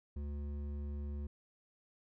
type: tone with hard clipping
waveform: sine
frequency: 72.3 Hz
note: D2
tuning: 27 cents flat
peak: -40 dBFS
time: 0.16-1.27 s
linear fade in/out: 5 ms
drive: 10 dB
effects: none